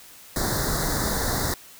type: band-stop noise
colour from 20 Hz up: pink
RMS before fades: -25 dBFS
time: 0.36-1.54 s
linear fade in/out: 2 ms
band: 2000 to 3700 Hz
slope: 96 dB/octave
effects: white hiss -47 dBFS RMS until 1.79 s